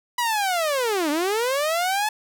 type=linear two-way sweep; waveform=sawtooth; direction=down then up; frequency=987.8 to 283.8 to 869 Hz; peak=-17 dBFS; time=0.18-2.09 s; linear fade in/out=5 ms; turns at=1.1 s; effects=none